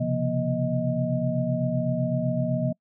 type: tone cluster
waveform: sine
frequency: 128.8 / 136.7 / 172.1 / 238.6 / 626 Hz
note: C3 / C#3 / F3 / A#3 / D#5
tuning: -27 / -24 / -25 / +41 / +10 cents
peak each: -29 dBFS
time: 0-2.73 s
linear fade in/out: 10 ms
effects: noise-tail reverb RT60 0.1 s tail -26 dB re dry